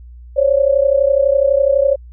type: tone pair together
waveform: sine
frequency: 538 / 570 Hz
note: C5 / C#5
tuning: +48 / +48 cents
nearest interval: minor second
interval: 100 cents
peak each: -13 dBFS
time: 0.36-1.96 s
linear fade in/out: 20 ms
effects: added 60 Hz sine -34 dBFS peak until 2.12 s